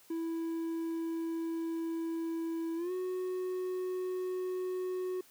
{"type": "tone with pitch glide", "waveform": "triangle", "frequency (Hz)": [329.6, 367.8], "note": ["E4", "F#4"], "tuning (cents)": [0, -10], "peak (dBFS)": -31, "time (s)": [0.1, 5.21], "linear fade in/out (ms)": 5, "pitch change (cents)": 190, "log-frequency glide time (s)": [2.76, 2.92], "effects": ["white hiss -61 dBFS RMS until 5.3 s", "high-pass 100 Hz 12 dB/octave"]}